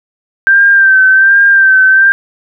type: tone with vibrato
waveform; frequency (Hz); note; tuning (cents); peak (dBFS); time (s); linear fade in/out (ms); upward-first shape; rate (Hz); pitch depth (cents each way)
sine; 1568; G6; 0; -3; 0.47-2.12; 0; sine; 1.3; 42
effects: none